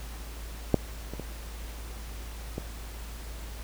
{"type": "clicks", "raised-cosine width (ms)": 2, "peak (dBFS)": [-6, -23, -21, -19], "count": 4, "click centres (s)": [0.743, 1.136, 1.197, 2.581], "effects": ["added 55 Hz sine -38 dBFS peak until 3.63 s", "pink hiss -46 dBFS RMS until 3.63 s"]}